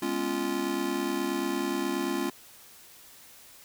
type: chord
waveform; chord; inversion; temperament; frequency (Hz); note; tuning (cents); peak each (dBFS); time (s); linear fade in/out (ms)
square; C# dominant seventh; second; just; 207.9 / 249.5 / 277.2 / 346.5; G#3 / B3 / C#4 / E#4; +2 / +18 / 0 / -14; -37 / -37 / -33 / -32; 0.02-2.3; 5
effects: white hiss -52 dBFS RMS until 3.64 s